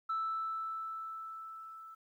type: tone with level ramp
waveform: sine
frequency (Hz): 1318.5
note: E6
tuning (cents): 0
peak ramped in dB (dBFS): -30 to -48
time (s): 0.09-1.95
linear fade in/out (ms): 10
effects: tanh soft clip ceiling -29 dBFS + 12-bit